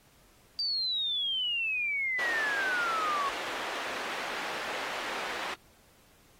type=exponential sweep; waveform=sine; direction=down; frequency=4699 to 1096 Hz; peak=-28 dBFS; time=0.59-3.29 s; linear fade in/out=0 ms
type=band-pass noise; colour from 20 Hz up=white; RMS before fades=-37 dBFS; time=2.19-5.54 s; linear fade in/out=0 ms; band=380 to 2100 Hz; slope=12 dB/octave
effects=pink hiss -62 dBFS RMS until 6.39 s + AAC 48 kbps